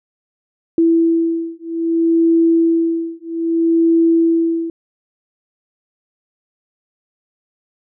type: beating tone pair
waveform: sine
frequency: 330.9 / 331.52 Hz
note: E4 / E4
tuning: +7 / +10 cents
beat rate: 0.62 Hz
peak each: -15 dBFS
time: 0.78-4.7 s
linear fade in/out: 2 ms
effects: none